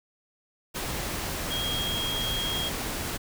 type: tone in noise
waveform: sine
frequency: 3258 Hz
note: G#7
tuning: 34 cents flat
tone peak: -29 dBFS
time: 1.5-2.7 s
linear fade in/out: 20 ms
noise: pink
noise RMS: -32 dBFS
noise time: 0.74-3.18 s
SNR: 0 dB
effects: none